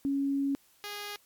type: tone pair in turn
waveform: sine / 5% pulse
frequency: 277.4 / 411.6 Hz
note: C#4 / G#4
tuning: +1 / -16 cents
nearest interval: perfect fifth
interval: 683 cents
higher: second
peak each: -26 dBFS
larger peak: neither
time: 0.05-0.55 / 0.84-1.16 s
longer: first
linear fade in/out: 0 ms
effects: white hiss -64 dBFS RMS until 1.25 s + MP3 96 kbps